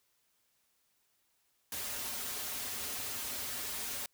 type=noise with comb filter; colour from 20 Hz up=white; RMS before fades=-39 dBFS; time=1.72-4.06 s; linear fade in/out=2 ms; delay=6 ms; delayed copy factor=-0.75; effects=white hiss -75 dBFS RMS until 4.13 s

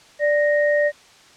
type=tone pair together; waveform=sine; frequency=588 / 1864.3 Hz; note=D5 / A#6; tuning=+2 / 0 cents; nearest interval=octave + minor sixth; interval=1998 cents; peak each=-16 / -22 dBFS; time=0.19-0.92 s; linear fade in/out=50 ms; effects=white hiss -49 dBFS RMS until 1.36 s + low-pass 6000 Hz 12 dB/octave

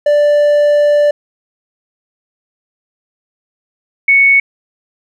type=tone pair in turn; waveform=triangle / sine; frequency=587.3 / 2217 Hz; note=D5 / C#7; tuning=0 / 0 cents; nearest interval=octave + major seventh; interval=2300 cents; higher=second; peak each=-5 dBFS; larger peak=neither; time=0.06-1.11 / 4.08-4.4 s; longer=first; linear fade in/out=5 ms; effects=none

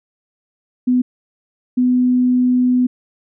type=tone bursts at uneven times; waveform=sine; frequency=250 Hz; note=B3; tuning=21 cents sharp; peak=-11 dBFS; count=2; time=0.87-1.02 / 1.77-2.87 s; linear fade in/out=10 ms; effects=none

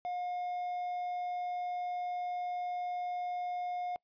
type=tone with hard clipping; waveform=triangle; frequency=716 Hz; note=F5; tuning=43 cents sharp; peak=-35 dBFS; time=0.05-3.96 s; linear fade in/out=0 ms; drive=6 dB; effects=noise-tail reverb RT60 0.1 s tail -26 dB re dry + resampled to 11025 Hz

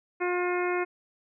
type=harmonic tone; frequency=356.8 Hz; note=F4; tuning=37 cents sharp; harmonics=1 / 2 / 3 / 4 / 5 / 6 / 7; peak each=-27 / -34 / -35 / -36 / -39 / -36 / -40 dBFS; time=0.2-0.85 s; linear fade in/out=20 ms; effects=none

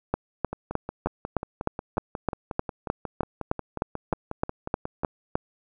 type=two click trains; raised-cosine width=1 ms; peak=-17 / -9 dBFS; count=26 / 18; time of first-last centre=0.53-5.035 / 0.14-5.355 s; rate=5.55 / 3.26 Hz; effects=none

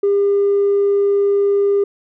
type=tone with tanh clipping; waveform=triangle; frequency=401.7 Hz; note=G4; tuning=42 cents sharp; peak=-12 dBFS; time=0.03-1.84 s; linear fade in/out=5 ms; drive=5 dB; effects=none

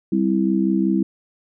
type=chord; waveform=sine; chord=C major; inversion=second; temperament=just; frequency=196.22 / 261.6 / 327 Hz; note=G3 / C4 / E4; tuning=+2 / 0 / -14 cents; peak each=-19 / -23 / -20 dBFS; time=0.12-1.03 s; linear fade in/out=5 ms; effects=none

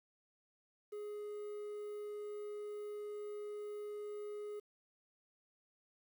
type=tone with quantisation; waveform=triangle; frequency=417.1 Hz; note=G#4; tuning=7 cents sharp; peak=-40 dBFS; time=0.92-4.6 s; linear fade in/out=10 ms; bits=11; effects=none

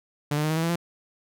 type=tone with pitch steps; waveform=sawtooth; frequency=146.83 / 150.7 / 154.67 / 158.74 / 162.92 / 167.21 / 171.61 Hz; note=D3 / D3 / D#3 / D#3 / E3 / E3 / F3; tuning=0 / +45 / -10 / +35 / -20 / +25 / -30 cents; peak=-19 dBFS; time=0.31-0.758 s; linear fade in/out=5 ms; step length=64 ms; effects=none

